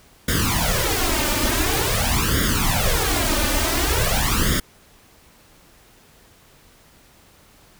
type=noise with flanger; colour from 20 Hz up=pink; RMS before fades=-20 dBFS; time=0.28-4.6 s; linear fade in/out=5 ms; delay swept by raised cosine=0.58 to 3.38 ms; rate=0.47 Hz; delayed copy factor=+0.9; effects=pink hiss -52 dBFS RMS until 7.79 s